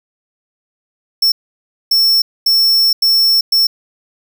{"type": "tone bursts at uneven times", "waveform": "square", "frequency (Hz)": 5400, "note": "E8", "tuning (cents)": 41, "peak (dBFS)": -9, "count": 5, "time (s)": [[1.22, 1.32], [1.91, 2.22], [2.46, 2.93], [3.02, 3.41], [3.52, 3.67]], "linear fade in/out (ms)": 5, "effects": []}